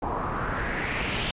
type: noise with low-pass filter sweep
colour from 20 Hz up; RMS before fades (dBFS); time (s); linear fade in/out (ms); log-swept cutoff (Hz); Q
pink; -29; 0.02-1.31; 5; 900 to 3300; 3
effects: resampled to 8000 Hz